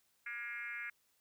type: tone with frequency modulation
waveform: sine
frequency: 1901 Hz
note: A#6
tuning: 33 cents sharp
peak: -40 dBFS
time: 0.26-0.9 s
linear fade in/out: 5 ms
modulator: 237 Hz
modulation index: 1.9
effects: white hiss -75 dBFS RMS until 1.2 s